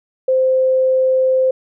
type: tone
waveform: sine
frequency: 520 Hz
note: C5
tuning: 11 cents flat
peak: -11 dBFS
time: 0.28-1.51 s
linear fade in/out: 5 ms
effects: none